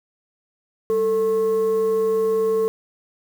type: tone with frequency modulation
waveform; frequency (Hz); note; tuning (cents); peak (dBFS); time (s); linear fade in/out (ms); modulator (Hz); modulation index
sine; 443.7; A4; +14; -16; 0.9-2.68; 0; 638; 0.31
effects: tanh soft clip ceiling -12 dBFS + 7-bit